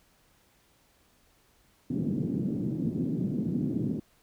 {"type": "band-pass noise", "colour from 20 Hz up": "pink", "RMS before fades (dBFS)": -30, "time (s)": [1.9, 4], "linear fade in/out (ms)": 5, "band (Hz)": [150, 290], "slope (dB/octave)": 24, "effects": ["pink hiss -65 dBFS RMS until 4.22 s"]}